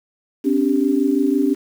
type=chord; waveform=sine; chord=C suspended second; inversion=none; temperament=equal with one note detuned; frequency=261.6 / 287.5 / 392 Hz; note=C4 / D4 / G4; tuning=0 / -37 / 0 cents; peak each=-19 / -17 / -22 dBFS; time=0.44-1.55 s; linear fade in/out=20 ms; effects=7-bit